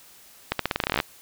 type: accelerating click train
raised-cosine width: 0.3 ms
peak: -6 dBFS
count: 15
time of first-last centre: 0.52-1.002 s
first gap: 73 ms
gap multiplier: 0.87
effects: white hiss -51 dBFS RMS until 1.21 s